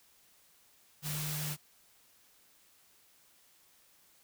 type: tone in noise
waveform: sine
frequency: 150.5 Hz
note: D3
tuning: 43 cents sharp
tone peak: -37 dBFS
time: 1.02-1.57 s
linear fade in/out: 50 ms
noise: white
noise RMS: -39 dBFS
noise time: 1.02-1.57 s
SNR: -1 dB
effects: white hiss -65 dBFS RMS until 4.23 s